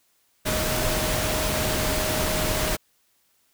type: tone in noise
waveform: sine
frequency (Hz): 622.3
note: D#5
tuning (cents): 0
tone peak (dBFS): -30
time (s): 0.45-2.77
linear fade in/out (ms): 20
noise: pink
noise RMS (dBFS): -25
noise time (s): 0.45-2.77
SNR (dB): -8
effects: white hiss -66 dBFS RMS until 3.53 s